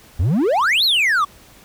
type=exponential two-way sweep; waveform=triangle; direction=up then down; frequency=73.42 to 4435 to 1103 Hz; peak=-12 dBFS; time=0.19-1.25 s; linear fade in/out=10 ms; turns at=0.84 s; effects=pink hiss -47 dBFS RMS until 1.64 s